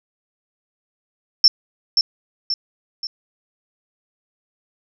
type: tone with echo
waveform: sine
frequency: 5370 Hz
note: E8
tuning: 31 cents sharp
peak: -6 dBFS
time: 1.44-1.48 s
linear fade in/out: 2 ms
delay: 530 ms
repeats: 3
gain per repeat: -6 dB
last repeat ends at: 3.07 s
effects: none